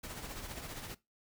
pink noise with tremolo, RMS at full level -42 dBFS, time 0.03-0.95 s, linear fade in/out 10 ms, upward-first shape triangle, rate 15 Hz, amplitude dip 55%, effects noise-tail reverb RT60 0.2 s tail -19 dB re dry

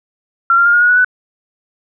sine tone with pitch steps, 1369 / 1388.9 / 1409.1 / 1429.6 / 1450.4 / 1471.5 / 1492.9 Hz, F6 / F6 / F6 / F6 / F#6 / F#6 / F#6, -35 / -10 / +15 / +40 / -35 / -10 / +15 cents, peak -7 dBFS, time 0.5-1.046 s, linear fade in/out 2 ms, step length 78 ms, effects none

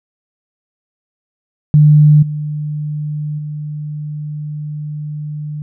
sine tone with level steps, 150 Hz, D3, 37 cents sharp, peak -4 / -18 / -21 dBFS, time 1.74-5.62 s, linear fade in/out 0 ms, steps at 2.22 / 3.38 s, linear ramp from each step 10 ms, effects none

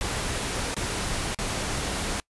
pink noise with dropouts, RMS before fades -29 dBFS, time 0.01-2.2 s, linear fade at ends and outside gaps 0 ms, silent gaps 0.743-0.766 / 1.346-1.388 s, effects noise-tail reverb RT60 0.1 s tail -24 dB re dry + resampled to 24000 Hz

